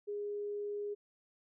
sine tone, 411.6 Hz, G#4, 16 cents flat, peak -36 dBFS, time 0.07-0.95 s, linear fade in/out 20 ms, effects none

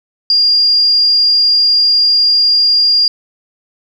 sine tone, 4812 Hz, D8, 41 cents sharp, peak -7 dBFS, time 0.3-3.08 s, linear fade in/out 2 ms, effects 7-bit

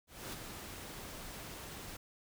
pink noise with ADSR envelope, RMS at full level -42 dBFS, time 0.07-1.97 s, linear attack 260 ms, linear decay 18 ms, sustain -5 dB, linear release 6 ms, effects none

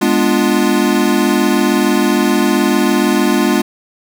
square chord, G# diminished seventh, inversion none, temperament equal, 207.7 / 246.9 / 293.7 / 349.2 Hz, G#3 / B3 / D4 / F4, 0 / 0 / 0 / 0 cents, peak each -17 dBFS, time 0.01-3.62 s, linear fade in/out 10 ms, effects none

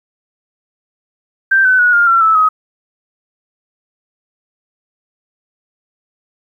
sine tone with pitch steps, 1568 / 1512.8 / 1459.6 / 1408.3 / 1358.7 / 1310.9 / 1264.8 Hz, G6 / F#6 / F#6 / F6 / F6 / E6 / D#6, 0 / +38 / -24 / +14 / -48 / -10 / +28 cents, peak -7 dBFS, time 1.51-2.49 s, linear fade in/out 10 ms, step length 140 ms, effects 8-bit

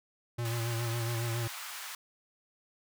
square tone with vibrato, 116.54 Hz, A#2, in tune, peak -32 dBFS, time 0.38-1.48 s, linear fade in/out 10 ms, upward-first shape sine, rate 7.2 Hz, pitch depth 44 cents each way
pink high-pass noise, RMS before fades -42 dBFS, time 0.45-1.95 s, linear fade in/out 2 ms, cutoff 950 Hz, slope 24 dB/octave
effects none

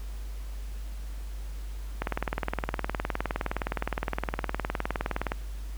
click train, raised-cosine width 0.5 ms, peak -13 dBFS, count 65, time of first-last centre 2.02-5.319 s, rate 19.4 Hz, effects added 50 Hz sine -34 dBFS peak until 5.77 s + pink hiss -52 dBFS RMS until 5.77 s

